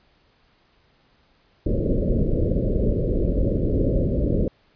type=low-pass noise; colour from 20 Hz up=pink; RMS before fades=-21 dBFS; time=1.66-4.48 s; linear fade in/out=2 ms; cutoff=590 Hz; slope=96 dB/octave; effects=pink hiss -61 dBFS RMS until 4.75 s + resampled to 11025 Hz